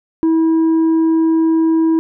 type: tone with tanh clipping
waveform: triangle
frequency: 324.1 Hz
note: E4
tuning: 29 cents flat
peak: -11 dBFS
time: 0.23-1.99 s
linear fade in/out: 0 ms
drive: 8 dB
effects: none